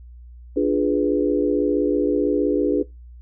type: chord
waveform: sine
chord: D diminished seventh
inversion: none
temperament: equal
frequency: 293.7 / 349.2 / 415.3 / 493.9 Hz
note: D4 / F4 / Ab4 / Cb5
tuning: 0 / 0 / 0 / 0 cents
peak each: -20 / -24 / -22 / -24 dBFS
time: 0.56-2.83 s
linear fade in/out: 10 ms
effects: noise-tail reverb RT60 0.2 s tail -20 dB re dry + added 60 Hz sine -39 dBFS peak until 3.21 s